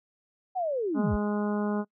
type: linear sweep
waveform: sine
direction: down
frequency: 769 to 36.68 Hz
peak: -26 dBFS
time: 0.55-1.17 s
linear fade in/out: 20 ms
type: harmonic tone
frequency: 207.7 Hz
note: G#3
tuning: in tune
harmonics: 1 / 2 / 3 / 4 / 5 / 6 / 7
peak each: -27 / -33 / -37 / -39 / -41 / -43 / -44 dBFS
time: 0.94-1.85 s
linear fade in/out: 50 ms
effects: noise-tail reverb RT60 0.1 s tail -25 dB re dry